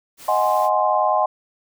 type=noise; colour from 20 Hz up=white; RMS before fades=-40 dBFS; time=0.17-0.7 s; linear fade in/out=50 ms
type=chord; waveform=sine; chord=Ab dominant seventh; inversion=second; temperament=equal; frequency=622.3 / 740 / 830.6 / 1046.5 Hz; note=Eb5 / Gb5 / Ab5 / C6; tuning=0 / 0 / 0 / 0 cents; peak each=-21 dBFS; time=0.28-1.26 s; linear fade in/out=5 ms
effects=none